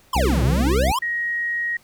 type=exponential two-way sweep; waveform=square; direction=down then up; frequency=1112 to 110 to 1112 Hz; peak=-20 dBFS; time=0.13-0.99 s; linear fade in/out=5 ms; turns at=0.43 s
type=harmonic tone; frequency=65.41 Hz; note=C2; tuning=in tune; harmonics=1 / 2 / 3 / 4 / 5 / 6 / 7 / 8; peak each=-19 / -29 / -28 / -30 / -34 / -40 / -39 / -36 dBFS; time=0.15-0.92 s; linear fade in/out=10 ms
type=tone; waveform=sine; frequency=1887 Hz; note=A#6; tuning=21 cents sharp; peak=-21 dBFS; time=1.02-1.77 s; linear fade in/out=5 ms
effects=pink hiss -55 dBFS RMS until 1.83 s